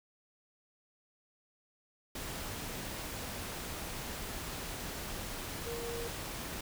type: tone in noise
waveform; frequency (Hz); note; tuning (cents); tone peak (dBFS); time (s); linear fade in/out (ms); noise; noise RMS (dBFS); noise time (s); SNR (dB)
sine; 468.9; A#4; +10; -39; 5.66-6.08; 5; pink; -41; 2.15-6.61; -1
effects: none